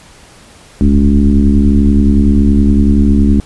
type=tone with frequency modulation; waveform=sine; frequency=137.9 Hz; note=C#3; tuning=9 cents flat; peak=-5 dBFS; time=0.81-3.4 s; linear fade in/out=0 ms; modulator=71.4 Hz; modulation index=2.1; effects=pink hiss -40 dBFS RMS until 3.45 s + resampled to 24000 Hz